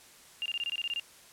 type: tone bursts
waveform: sine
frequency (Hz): 2800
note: F7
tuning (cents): +4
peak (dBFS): -30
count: 10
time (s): 0.42-0.997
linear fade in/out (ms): 0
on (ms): 37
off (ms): 23
effects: white hiss -55 dBFS RMS until 1.32 s + low-pass 11000 Hz 12 dB/octave